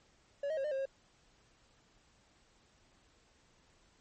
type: tone with pitch steps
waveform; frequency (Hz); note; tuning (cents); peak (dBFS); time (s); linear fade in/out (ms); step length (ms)
triangle; 566 / 630 / 542 / 603 / 536 / 541; C#5 / D#5 / C#5 / D5 / C5 / C#5; +36 / +21 / -39 / +46 / +42 / -42; -31; 0.43-0.856; 5; 71
effects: pink hiss -68 dBFS RMS until 4 s + MP3 32 kbps